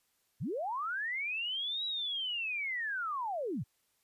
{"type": "linear two-way sweep", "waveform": "sine", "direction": "up then down", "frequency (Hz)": [83.5, 3910, 83.5], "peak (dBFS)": -33, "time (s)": [0.4, 3.64], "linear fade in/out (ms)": 20, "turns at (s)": 1.85, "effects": ["white hiss -75 dBFS RMS until 4.03 s", "resampled to 32000 Hz"]}